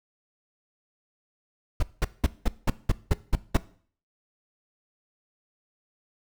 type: noise bursts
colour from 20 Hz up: brown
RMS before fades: -19 dBFS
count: 9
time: 1.8-3.572 s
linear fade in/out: 5 ms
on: 28 ms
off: 190 ms
effects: noise-tail reverb RT60 0.5 s tail -19 dB re dry